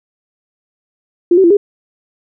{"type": "tone with pitch steps", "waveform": "sine", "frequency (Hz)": [348, 382.4, 339.9, 406.9], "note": ["F4", "G4", "F4", "G#4"], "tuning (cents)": [-6, -43, -47, -35], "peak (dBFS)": -5, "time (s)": [1.31, 1.57], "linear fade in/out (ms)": 5, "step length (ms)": 65, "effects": []}